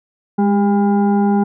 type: tone with frequency modulation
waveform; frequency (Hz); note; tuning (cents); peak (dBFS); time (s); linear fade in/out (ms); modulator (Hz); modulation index
sine; 204.4; G#3; -27; -11; 0.38-1.44; 10; 604; 0.76
effects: none